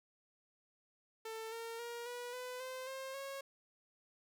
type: tone with pitch steps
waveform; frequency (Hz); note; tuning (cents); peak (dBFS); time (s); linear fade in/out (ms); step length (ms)
sawtooth; 445.5 / 458.8 / 472.5 / 486.7 / 501.2 / 516.2 / 531.6 / 547.5; A4 / A#4 / A#4 / B4 / B4 / C5 / C5 / C#5; +22 / -28 / +23 / -25 / +25 / -23 / +27 / -22; -39; 1.25-3.41; 5; 270
effects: none